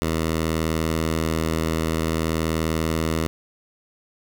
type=tone; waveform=10% pulse; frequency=80.5 Hz; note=E2; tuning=41 cents flat; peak=-13 dBFS; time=0.02-3.27 s; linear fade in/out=0 ms; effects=none